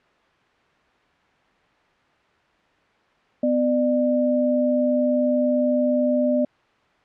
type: tone pair together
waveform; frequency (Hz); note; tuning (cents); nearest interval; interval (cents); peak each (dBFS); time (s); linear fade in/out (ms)
sine; 251.3 / 597.7; B3 / D5; +30 / +30; octave + minor third; 1500; -20; 3.43-6.45; 5
effects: white hiss -59 dBFS RMS until 7.04 s + low-pass 2000 Hz 12 dB/octave